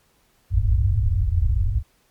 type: low-pass noise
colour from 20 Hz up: white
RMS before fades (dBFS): -19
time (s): 0.5-1.83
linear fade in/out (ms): 50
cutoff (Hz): 110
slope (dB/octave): 96
effects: pink hiss -62 dBFS RMS until 2.1 s + MP3 96 kbps